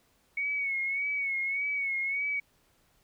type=tone with vibrato; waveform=sine; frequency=2217 Hz; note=C#7; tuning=in tune; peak=-28 dBFS; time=0.37-2.4 s; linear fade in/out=5 ms; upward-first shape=sine; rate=1.7 Hz; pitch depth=56 cents each way; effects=pink hiss -68 dBFS RMS until 3.03 s